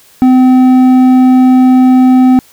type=tone with hard clipping; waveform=sine; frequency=256 Hz; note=C4; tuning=38 cents flat; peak=-4 dBFS; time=0.22-2.39 s; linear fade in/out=0 ms; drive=6 dB; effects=white hiss -43 dBFS RMS until 2.52 s